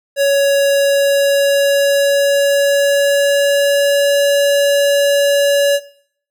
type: tone with pitch glide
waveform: square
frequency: 559 to 566.8 Hz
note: C#5 to C#5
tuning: +14 to +38 cents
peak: -11 dBFS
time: 0.16-5.8 s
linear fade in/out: 50 ms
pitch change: +24 cents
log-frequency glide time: 0.64-4.19 s
effects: noise-tail reverb RT60 0.6 s tail -18 dB re dry